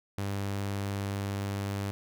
sawtooth tone, 99.6 Hz, G2, 28 cents sharp, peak -27 dBFS, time 0.18-1.91 s, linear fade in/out 0 ms, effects none

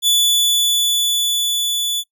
sawtooth tone with level ramp, 3460 Hz, A7, 30 cents flat, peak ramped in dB -8 to -15 dBFS, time 0.02-2.04 s, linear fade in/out 50 ms, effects noise-tail reverb RT60 0.1 s tail -22 dB re dry

